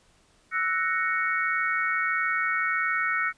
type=chord; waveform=sine; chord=F# dominant seventh; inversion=third; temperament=equal; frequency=1318.5 / 1480 / 1864.7 / 2217 Hz; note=E6 / F#6 / A#6 / C#7; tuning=0 / 0 / 0 / 0 cents; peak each=-29 dBFS; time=0.51-3.33 s; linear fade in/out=50 ms; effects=pink hiss -62 dBFS RMS until 3.37 s + resampled to 22050 Hz